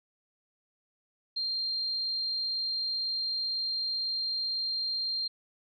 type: tone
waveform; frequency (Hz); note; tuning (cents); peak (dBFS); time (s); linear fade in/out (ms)
sine; 4186; C8; 0; -29; 1.36-5.28; 10
effects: none